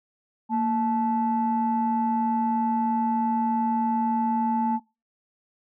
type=tone pair together; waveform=sine; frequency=230.8 / 871.4 Hz; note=A#3 / A5; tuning=-17 / -17 cents; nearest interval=octave + major seventh; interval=2300 cents; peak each=-23 dBFS; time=0.49-4.8 s; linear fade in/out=50 ms; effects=noise-tail reverb RT60 0.3 s tail -25 dB re dry + tanh soft clip ceiling -15 dBFS